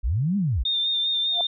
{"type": "linear two-way sweep", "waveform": "sine", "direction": "up then down", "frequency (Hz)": [41.76, 209.8, 41.76], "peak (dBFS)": -20, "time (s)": [0.03, 0.64], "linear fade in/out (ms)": 20, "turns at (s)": 0.37}
{"type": "tone with vibrato", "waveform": "sine", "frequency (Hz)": 3625, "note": "A#7", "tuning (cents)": -49, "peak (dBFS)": -21, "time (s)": [0.65, 1.47], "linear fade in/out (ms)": 5, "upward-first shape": "sine", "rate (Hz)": 5, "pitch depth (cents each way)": 30}
{"type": "tone with exponential growth", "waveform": "sine", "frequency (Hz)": 698.5, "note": "F5", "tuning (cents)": 0, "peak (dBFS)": -22, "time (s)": [1.29, 1.41], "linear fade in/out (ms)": 1, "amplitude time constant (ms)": 25}
{"effects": []}